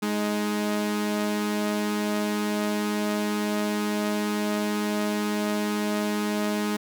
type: tone pair together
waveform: sawtooth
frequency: 209.1 / 312.6 Hz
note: G#3 / D#4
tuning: +12 / +8 cents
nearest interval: perfect fifth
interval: 696 cents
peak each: -21 / -28 dBFS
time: 0.02-6.77 s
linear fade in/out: 10 ms
effects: none